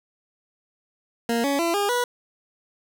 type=tone with pitch steps; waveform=20% pulse; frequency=233.1 / 280.4 / 337.4 / 405.9 / 488.2 Hz; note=A#3 / C#4 / E4 / G#4 / B4; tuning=0 / +20 / +40 / -40 / -20 cents; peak=-16 dBFS; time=1.29-2.04 s; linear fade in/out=2 ms; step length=150 ms; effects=none